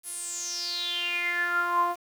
sawtooth tone with band-pass filter sweep, 349.2 Hz, F4, in tune, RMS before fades -29 dBFS, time 0.03-1.96 s, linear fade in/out 50 ms, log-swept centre 11000 to 840 Hz, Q 9.3, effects 8-bit

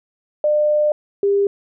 sine tone pair in turn, 600 / 400.5 Hz, D5 / G4, +37 / +37 cents, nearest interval perfect fifth, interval 700 cents, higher first, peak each -13 dBFS, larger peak neither, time 0.44-0.92 / 1.23-1.47 s, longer first, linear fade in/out 2 ms, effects none

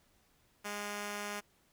5% pulse tone pair together, 205.9 / 710.8 Hz, G#3 / F5, -15 / +30 cents, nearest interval octave + major sixth, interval 2145 cents, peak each -27 / -38 dBFS, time 0.64-1.41 s, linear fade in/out 20 ms, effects pink hiss -70 dBFS RMS until 1.72 s

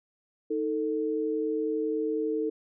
sine tone pair together, 314 / 444 Hz, D#4 / A4, +16 / +16 cents, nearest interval tritone, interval 600 cents, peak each -30 / -28 dBFS, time 0.5-2.5 s, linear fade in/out 10 ms, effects none

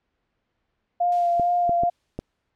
sine tone with vibrato, 698.5 Hz, F5, in tune, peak -18 dBFS, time 1-1.9 s, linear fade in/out 10 ms, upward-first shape sine, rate 2.3 Hz, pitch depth 20 cents each way
violet noise with exponential decay, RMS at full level -30 dBFS, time 1.12-2.5 s, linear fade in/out 1 ms, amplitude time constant 300 ms
clicks, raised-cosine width 2 ms, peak -16 dBFS, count 4, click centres 1.397 / 1.694 / 1.835 / 2.19 s
effects pink hiss -75 dBFS RMS until 2.55 s + low-pass 3000 Hz 12 dB/octave

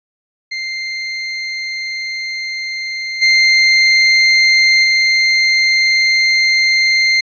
30% pulse tone with level steps, 2093 Hz, C7, in tune, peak -17 / -5 / -7 dBFS, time 0.51-7.21 s, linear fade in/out 10 ms, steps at 3.21 / 4.83 s, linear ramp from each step 20 ms, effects resampled to 16000 Hz

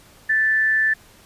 sine tone with amplitude modulation, 1760 Hz, A6, in tune, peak -14 dBFS, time 0.29-0.94 s, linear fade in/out 10 ms, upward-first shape sine, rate 211 Hz, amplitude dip 30%, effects pink hiss -50 dBFS RMS until 1.25 s + resampled to 32000 Hz

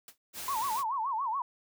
white noise with exponential decay, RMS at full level -44 dBFS, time 0.08-0.18 s, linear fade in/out 2 ms, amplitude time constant 20 ms
white noise, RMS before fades -40 dBFS, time 0.33-0.84 s, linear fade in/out 50 ms
sine tone with vibrato, 987.8 Hz, B5, in tune, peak -29 dBFS, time 0.48-1.42 s, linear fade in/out 2 ms, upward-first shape sine, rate 7 Hz, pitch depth 230 cents each way
effects none

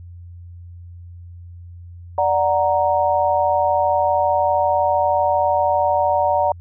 sine chord, D augmented, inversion none, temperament equal, 587.3 / 740 / 932.3 Hz, D5 / F#5 / A#5, 0 / 0 / 0 cents, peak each -19 dBFS, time 2.18-6.52 s, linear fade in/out 2 ms, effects added 87 Hz sine -35 dBFS peak until 6.6 s

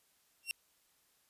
sawtooth tone with exponential growth, 2740 Hz, F7, 34 cents flat, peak -27 dBFS, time 0.43-0.51 s, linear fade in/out 0 ms, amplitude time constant 17 ms, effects white hiss -72 dBFS RMS until 1.29 s + resampled to 32000 Hz

